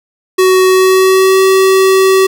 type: tone with pitch glide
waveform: square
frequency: 373.4 to 381.7 Hz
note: F#4 to G4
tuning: +16 to -46 cents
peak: -6 dBFS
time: 0.38-2.27 s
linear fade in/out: 10 ms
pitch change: +38 cents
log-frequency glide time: 0.66-1.42 s
effects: none